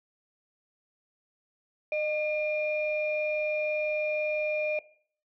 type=tone pair together; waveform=sine; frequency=610 / 2408 Hz; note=D#5 / D7; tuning=-34 / +43 cents; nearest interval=2 octaves; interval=2377 cents; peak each=-27 / -31 dBFS; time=1.92-4.79 s; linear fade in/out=2 ms; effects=noise-tail reverb RT60 0.5 s tail -18 dB re dry + tanh soft clip ceiling -19 dBFS